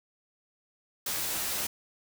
white noise with comb filter, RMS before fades -32 dBFS, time 1.06-1.67 s, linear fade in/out 5 ms, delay 13 ms, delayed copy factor +0.95, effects none

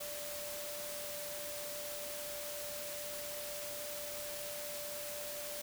sine tone in noise, 587.3 Hz, D5, in tune, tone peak -45 dBFS, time 0-5.62 s, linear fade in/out 10 ms, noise white, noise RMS -44 dBFS, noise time 0-5.62 s, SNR -4 dB, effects none

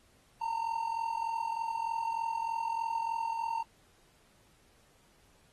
triangle tone with amplitude modulation, 913 Hz, A#5, 36 cents flat, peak -26 dBFS, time 0.41-3.63 s, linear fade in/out 10 ms, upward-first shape sine, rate 43.3 Hz, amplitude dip 70%, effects pink hiss -66 dBFS RMS until 5.52 s + AAC 32 kbps

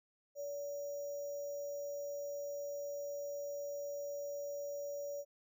sine tone with sample-and-hold, 572 Hz, D5, 46 cents flat, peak -39 dBFS, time 0.35-5.25 s, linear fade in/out 50 ms, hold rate 6300 Hz, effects none

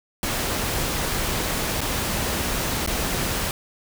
pink noise with dropouts, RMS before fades -25 dBFS, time 0.23-3.51 s, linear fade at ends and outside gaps 1 ms, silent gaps 1.807-1.814 / 2.863-2.874 s, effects none

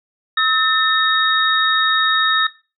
sine tone cluster, 1287 / 1794 / 3753 Hz, E6 / A6 / A#7, -42 / +33 / +11 cents, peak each -18 dBFS, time 0.37-2.47 s, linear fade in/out 5 ms, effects noise-tail reverb RT60 0.3 s tail -17 dB re dry

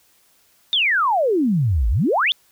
sine exponential two-way sweep, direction down then up, 3700 to 50.3 to 3700 Hz, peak -15 dBFS, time 0.73-2.32 s, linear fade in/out 0 ms, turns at 1.89 s, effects white hiss -58 dBFS RMS until 2.51 s

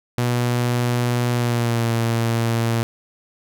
sawtooth tone with pitch glide, 121.4 to 115.65 Hz, B2 to A#2, -29 to -13 cents, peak -14 dBFS, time 0.18-2.83 s, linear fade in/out 0 ms, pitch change -84 cents, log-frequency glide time 1.3-1.9 s, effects none

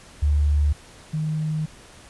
sine tone pair in turn, 73.42 / 155.21 Hz, D2 / D#3, 0 / -4 cents, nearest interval octave + minor second, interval 1296 cents, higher second, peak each -16 / -22 dBFS, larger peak first, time 0.22-0.73 / 1.13-1.66 s, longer second, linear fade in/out 10 ms, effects pink hiss -47 dBFS RMS until 2.09 s + resampled to 24000 Hz

